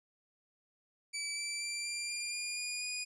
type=tone with pitch steps; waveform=15% pulse; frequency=2309 / 2330 / 2352 / 2374 / 2396 / 2418 / 2441 / 2463 Hz; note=D7 / D7 / D7 / D7 / D7 / D7 / D#7 / D#7; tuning=-30 / -14 / +2 / +18 / +34 / +50 / -34 / -18 cents; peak=-29 dBFS; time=1.13-3.05 s; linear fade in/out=20 ms; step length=240 ms; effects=resampled to 22050 Hz